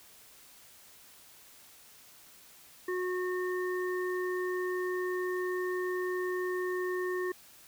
harmonic tone, 364.6 Hz, F#4, 25 cents flat, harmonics 1 / 3 / 5, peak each -31 / -41 / -39 dBFS, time 2.88-7.32 s, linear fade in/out 5 ms, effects white hiss -56 dBFS RMS until 7.67 s

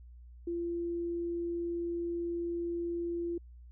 sine tone, 342.3 Hz, F4, 35 cents flat, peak -32 dBFS, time 0.47-3.38 s, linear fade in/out 5 ms, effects added 60 Hz sine -49 dBFS peak until 3.71 s

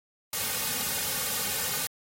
white noise with comb filter, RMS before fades -30 dBFS, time 0.33-1.87 s, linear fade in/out 2 ms, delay 3 ms, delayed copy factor -0.8, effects AAC 48 kbps

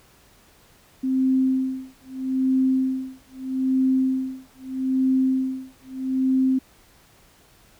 sine tone with tremolo, 261.8 Hz, C4, 1 cent sharp, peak -16 dBFS, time 1.03-6.59 s, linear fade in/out 10 ms, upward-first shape sine, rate 0.79 Hz, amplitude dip 100%, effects pink hiss -55 dBFS RMS until 7.79 s

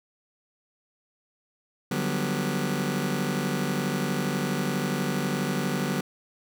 sawtooth chord, G major seventh, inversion second, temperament just, 147 / 183.75 / 196 / 245 Hz, D3 / F#3 / G3 / B3, +2 / -12 / 0 / -14 cents, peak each -27 dBFS, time 1.91-6.01 s, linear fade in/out 5 ms, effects none

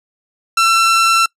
sawtooth tone, 1345 Hz, E6, 34 cents sharp, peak -6 dBFS, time 0.57-1.26 s, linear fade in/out 5 ms, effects noise-tail reverb RT60 0.1 s tail -24 dB re dry + low-pass 10000 Hz 12 dB/octave

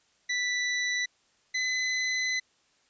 sawtooth tone pair in turn, 1975.5 / 2018 Hz, B6 / B6, 0 / +37 cents, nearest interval unison, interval 37 cents, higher second, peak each -23 dBFS, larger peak neither, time 0.29-1.06 / 1.54-2.4 s, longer second, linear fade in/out 10 ms, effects white hiss -67 dBFS RMS until 2.89 s + resampled to 16000 Hz

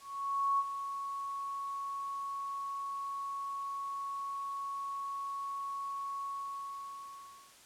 sine tone with ADSR envelope, 1108.7 Hz, C#6, in tune, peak -26 dBFS, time 0-7.56 s, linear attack 590 ms, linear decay 41 ms, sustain -10 dB, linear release 1300 ms, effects white hiss -58 dBFS RMS until 7.65 s + low-pass 10000 Hz 12 dB/octave

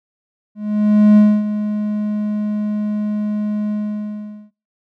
triangle tone with ADSR envelope, 210.1 Hz, G#3, 20 cents sharp, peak -3 dBFS, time 0.55-4.51 s, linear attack 620 ms, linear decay 260 ms, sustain -12 dB, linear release 800 ms, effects noise-tail reverb RT60 0.3 s tail -22 dB re dry

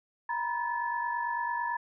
sine tone cluster, 946 / 995 / 1735 Hz, A#5 / B5 / A6, +25 / +13 / -25 cents, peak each -31 / -37 / -35 dBFS, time 0.29-1.77 s, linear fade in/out 5 ms, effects none

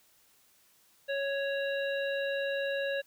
harmonic tone, 554.4 Hz, C#5, in tune, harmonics 1 / 3 / 5 / 7, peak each -31 / -36 / -41 / -44 dBFS, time 1.08-3.02 s, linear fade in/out 20 ms, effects white hiss -65 dBFS RMS until 3.06 s

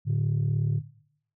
sine tone pair together, 110.13 / 147 Hz, A2 / D3, +2 / +2 cents, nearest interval perfect fourth, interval 500 cents, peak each -23 / -24 dBFS, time 0.05-0.82 s, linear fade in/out 50 ms, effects noise-tail reverb RT60 0.7 s tail -19 dB re dry + tanh soft clip ceiling -19 dBFS

